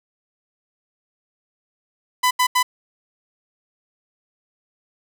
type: tone bursts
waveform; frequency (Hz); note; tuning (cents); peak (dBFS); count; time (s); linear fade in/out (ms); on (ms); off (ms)
sawtooth; 1001; B5; +23; -11; 3; 2.23-2.63; 10; 80; 80
effects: none